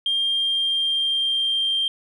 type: tone with pitch glide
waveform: sine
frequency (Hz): 3200 to 3174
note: G7 to G7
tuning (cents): +35 to +21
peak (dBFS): -18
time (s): 0.06-1.88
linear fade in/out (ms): 2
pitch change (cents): -14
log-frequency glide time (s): 0.28-1.76
effects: tanh soft clip ceiling -15 dBFS